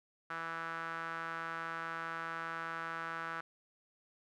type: tone with band-pass filter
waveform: sawtooth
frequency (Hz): 164.81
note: E3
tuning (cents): 0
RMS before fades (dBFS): -41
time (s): 0.3-3.41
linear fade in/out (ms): 5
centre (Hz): 1400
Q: 4
effects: none